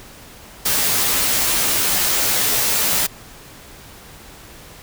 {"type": "noise with comb filter", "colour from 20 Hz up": "white", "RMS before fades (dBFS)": -18, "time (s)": [0.65, 3.07], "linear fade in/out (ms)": 10, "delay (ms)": 13, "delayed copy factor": -0.95, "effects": ["pink hiss -41 dBFS RMS until 4.82 s"]}